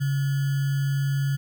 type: tone with sample-and-hold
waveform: sine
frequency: 138.59 Hz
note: C#3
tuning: in tune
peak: -21 dBFS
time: 0-1.37 s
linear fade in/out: 20 ms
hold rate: 1575 Hz
effects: none